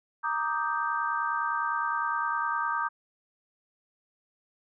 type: chord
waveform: sine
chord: Eb major seventh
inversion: second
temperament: equal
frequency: 932.3 / 1174.7 / 1244.5 / 1568 Hz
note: Bb5 / D6 / Eb6 / G6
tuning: 0 / 0 / 0 / 0 cents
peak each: -32 dBFS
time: 0.23-2.89 s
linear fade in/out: 20 ms
effects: none